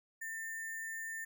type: tone with sample-and-hold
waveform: sine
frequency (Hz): 1802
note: A6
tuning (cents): +41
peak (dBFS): -39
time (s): 0.21-1.25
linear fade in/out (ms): 10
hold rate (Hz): 8820
effects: none